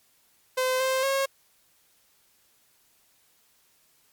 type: tone with pitch steps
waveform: sawtooth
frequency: 514 / 524 / 544 Hz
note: C5 / C5 / C#5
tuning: -31 / +2 / -33 cents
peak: -19 dBFS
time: 0.57-1.26 s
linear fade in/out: 10 ms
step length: 230 ms
effects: white hiss -64 dBFS RMS until 4.12 s + MP3 96 kbps